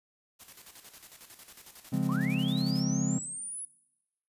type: noise with tremolo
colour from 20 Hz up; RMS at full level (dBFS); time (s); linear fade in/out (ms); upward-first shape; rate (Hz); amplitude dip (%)
white; -49; 0.39-2.84; 20; square; 11; 60
type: chord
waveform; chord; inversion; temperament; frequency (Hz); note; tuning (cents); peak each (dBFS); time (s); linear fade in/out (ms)
triangle; Db major seventh; none; just; 138.59 / 173.24 / 207.9 / 259.9; Db3 / F3 / Ab3 / C4; 0 / -14 / +2 / -11; -30; 1.92-3.19; 10
type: linear sweep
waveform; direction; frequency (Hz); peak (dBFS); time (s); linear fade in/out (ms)
sine; up; 987.8 to 10440; -36; 2.09-3.65; 2
effects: noise-tail reverb RT60 0.9 s tail -19 dB re dry + resampled to 32000 Hz